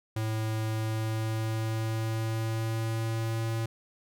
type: tone with pitch glide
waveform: square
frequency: 110 to 113.22 Hz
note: A2 to A2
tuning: 0 to +50 cents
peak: -29 dBFS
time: 0.16-3.66 s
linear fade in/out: 5 ms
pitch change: +50 cents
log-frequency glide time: 0.67-3.54 s
effects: none